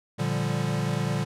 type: chord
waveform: square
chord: G minor seventh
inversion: first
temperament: equal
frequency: 116.54 / 146.83 / 174.61 / 196 Hz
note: Bb2 / D3 / F3 / G3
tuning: 0 / 0 / 0 / 0 cents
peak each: -31 / -29 / -33 / -33 dBFS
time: 0.18-1.25 s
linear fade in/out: 20 ms
effects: low-pass 10000 Hz 12 dB/octave